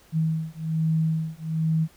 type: beating tone pair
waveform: sine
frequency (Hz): 159.3 / 160.5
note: D#3 / E3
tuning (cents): +41 / -46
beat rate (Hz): 1.2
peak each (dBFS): -25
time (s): 0.12-1.88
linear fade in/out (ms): 50
effects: pink hiss -56 dBFS RMS until 1.96 s